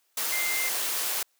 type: tone in noise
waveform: sine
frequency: 2093 Hz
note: C7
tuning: in tune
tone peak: -29 dBFS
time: 0.32-0.69 s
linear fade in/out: 5 ms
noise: white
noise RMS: -29 dBFS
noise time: 0.17-1.23 s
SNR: -3 dB
effects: white hiss -70 dBFS RMS until 1.39 s + high-pass 400 Hz 12 dB/octave